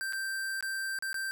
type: tone with dropouts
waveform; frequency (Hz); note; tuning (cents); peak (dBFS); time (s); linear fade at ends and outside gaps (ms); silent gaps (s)
square; 1568; G6; 0; -33; 0.01-1.31; 0; 0.125-0.132 / 0.608-0.626 / 0.988-1.024 / 1.13-1.143
effects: none